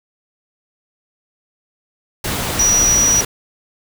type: tone in noise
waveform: sine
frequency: 5820 Hz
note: F#8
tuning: 29 cents flat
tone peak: -11 dBFS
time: 2.59-3.21 s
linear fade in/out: 5 ms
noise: pink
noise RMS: -21 dBFS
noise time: 2.24-3.25 s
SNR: +7 dB
effects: none